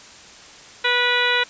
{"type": "harmonic tone", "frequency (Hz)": 489, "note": "B4", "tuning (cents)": -17, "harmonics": [1, 2, 3, 4, 5, 6, 7, 8], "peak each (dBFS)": [-26, -26, -22, -23, -25, -28, -27, -25], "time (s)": [0.84, 1.44], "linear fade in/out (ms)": 10, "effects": ["white hiss -43 dBFS RMS until 1.49 s", "resampled to 16000 Hz"]}